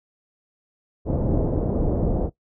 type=low-pass noise; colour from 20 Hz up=pink; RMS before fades=-22 dBFS; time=1.05-2.3 s; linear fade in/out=50 ms; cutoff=600 Hz; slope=24 dB/octave; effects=noise-tail reverb RT60 0.1 s tail -17 dB re dry